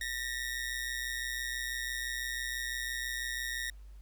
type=ring-modulated tone; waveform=sawtooth; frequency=1864.7 Hz; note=A#6; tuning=in tune; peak=-28 dBFS; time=0.01-3.7 s; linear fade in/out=2 ms; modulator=63 Hz; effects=added 50 Hz sine -47 dBFS peak until 4.01 s + pink hiss -69 dBFS RMS until 4.01 s